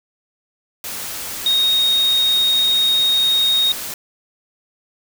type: tone in noise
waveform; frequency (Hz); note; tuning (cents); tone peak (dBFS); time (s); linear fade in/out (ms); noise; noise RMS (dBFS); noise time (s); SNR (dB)
sine; 3729; A#7; 0; -13; 1.46-3.72; 2; white; -28; 0.84-3.94; +12
effects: none